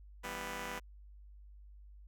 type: chord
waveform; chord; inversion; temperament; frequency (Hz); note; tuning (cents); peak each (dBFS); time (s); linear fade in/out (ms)
5% pulse; E minor; none; just; 164.81 / 197.78 / 247.2; E3 / G3 / B3; 0 / +16 / +2; -37 / -34 / -33; 0.23-0.8; 20
effects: added 50 Hz sine -52 dBFS peak until 2.07 s